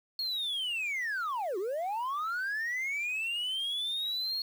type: linear two-way sweep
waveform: sine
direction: down then up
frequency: 4333 to 349.2 to 4333 Hz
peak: -28 dBFS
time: 0.19-4.42 s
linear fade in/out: 2 ms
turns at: 1.58 s
effects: tanh soft clip ceiling -30 dBFS + 9-bit